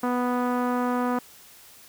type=tone with low-pass filter; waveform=sawtooth; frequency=246.9 Hz; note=B3; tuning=in tune; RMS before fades=-25 dBFS; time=0.03-1.19 s; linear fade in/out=5 ms; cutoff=1200 Hz; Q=2.1; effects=white hiss -50 dBFS RMS until 1.88 s